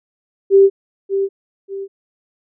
sine tone with echo, 392 Hz, G4, in tune, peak -5 dBFS, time 0.5-0.7 s, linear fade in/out 50 ms, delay 590 ms, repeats 2, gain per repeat -9 dB, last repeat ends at 1.88 s, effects none

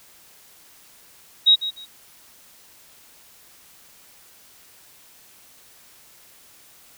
sine tone with echo, 3804 Hz, A#7, 34 cents sharp, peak -10 dBFS, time 1.46-1.56 s, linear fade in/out 20 ms, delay 150 ms, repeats 2, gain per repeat -13 dB, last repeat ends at 1.86 s, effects white hiss -51 dBFS RMS until 6.97 s

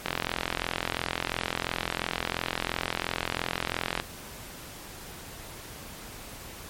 click train, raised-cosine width 0.3 ms, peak -10 dBFS, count 170, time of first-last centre 0.06-3.999 s, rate 42.9 Hz, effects pink hiss -43 dBFS RMS until 6.69 s + MP3 64 kbps

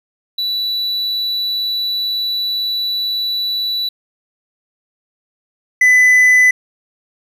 triangle tone pair in turn, 3951 / 2002 Hz, B7 / B6, 0 / +23 cents, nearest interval octave, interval 1177 cents, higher first, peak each -15 / -5 dBFS, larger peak second, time 0.38-3.89 / 5.81-6.51 s, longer first, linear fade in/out 5 ms, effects none

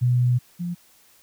sine tone pair in turn, 123.47 / 174.61 Hz, B2 / F3, 0 / 0 cents, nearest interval tritone, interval 600 cents, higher second, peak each -16 / -25 dBFS, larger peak first, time 0.01-0.39 / 0.59-0.75 s, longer first, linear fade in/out 20 ms, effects white hiss -56 dBFS RMS until 1.22 s

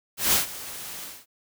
white noise with ADSR envelope, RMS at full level -19 dBFS, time 0.17-1.26 s, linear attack 160 ms, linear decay 130 ms, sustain -18 dB, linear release 230 ms, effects none

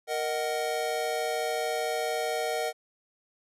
square chord, D# minor, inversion second, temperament just, 466.7 / 622.3 / 746.7 Hz, A#4 / D#5 / F#5, +2 / 0 / +16 cents, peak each -33 dBFS, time 0.07-2.73 s, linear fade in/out 50 ms, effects resampled to 32000 Hz

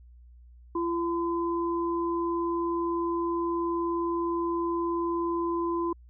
sine tone pair together, 339.9 / 1018.5 Hz, F4 / C6, -47 / -47 cents, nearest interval octave + perfect fifth, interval 1900 cents, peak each -27 / -31 dBFS, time 0.75-5.93 s, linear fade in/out 5 ms, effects added 60 Hz sine -49 dBFS peak until 6.09 s

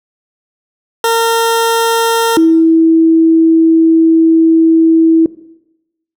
20% pulse / sine tone pair in turn, 458.4 / 325.5 Hz, A#4 / E4, -29 / -22 cents, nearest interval tritone, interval 593 cents, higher first, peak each -4 / -4 dBFS, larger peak neither, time 1.04-2.37 / 2.37-5.26 s, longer second, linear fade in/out 2 ms, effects noise-tail reverb RT60 0.9 s tail -18 dB re dry

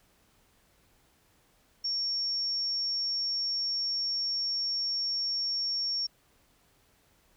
sine tone, 5500 Hz, F8, 27 cents flat, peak -28 dBFS, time 1.84-6.07 s, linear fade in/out 10 ms, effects pink hiss -66 dBFS RMS until 7.36 s

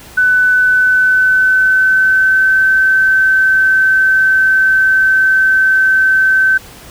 sine tone with pitch glide, 1500 to 1538.6 Hz, F#6 to G6, +23 to -33 cents, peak -7 dBFS, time 0.17-6.58 s, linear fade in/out 10 ms, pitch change +44 cents, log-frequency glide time 0.45-2.64 s, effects pink hiss -36 dBFS RMS until 6.9 s

